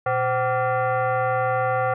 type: tone with frequency modulation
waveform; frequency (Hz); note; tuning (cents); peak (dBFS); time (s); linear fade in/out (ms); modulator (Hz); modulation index
sine; 120.2; B2; -46; -19; 0.06-1.94; 5; 639; 1.9
effects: none